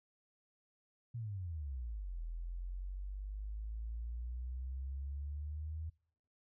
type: exponential two-way sweep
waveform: sine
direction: down then up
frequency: 122.1 to 41 to 80.5 Hz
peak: -39 dBFS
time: 1.14-5.9 s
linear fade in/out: 10 ms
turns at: 2.2 s
effects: noise-tail reverb RT60 0.7 s tail -26 dB re dry